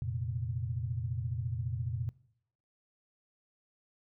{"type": "chord", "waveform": "sine", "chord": "F suspended fourth", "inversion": "none", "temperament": "just", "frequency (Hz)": [87.31, 116.41, 130.96], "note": ["F2", "Bb2", "C3"], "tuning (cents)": [0, -2, 2], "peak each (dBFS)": [-38, -35, -38], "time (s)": [0.02, 2.09], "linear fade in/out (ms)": 0, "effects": ["noise-tail reverb RT60 0.7 s tail -21 dB re dry"]}